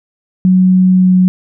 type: tone with pitch glide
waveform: sine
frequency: 185 to 183.83 Hz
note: F#3 to F#3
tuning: 0 to -11 cents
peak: -5 dBFS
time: 0.45-1.28 s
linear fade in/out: 0 ms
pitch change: -11 cents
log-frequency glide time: 0.91-1.15 s
effects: none